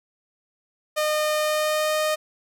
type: tone with pitch glide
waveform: sawtooth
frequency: 610 to 616 Hz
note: D#5 to D#5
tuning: -34 to -17 cents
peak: -17 dBFS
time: 0.96-2.16 s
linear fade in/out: 20 ms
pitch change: +17 cents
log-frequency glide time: 1.39-1.95 s
effects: none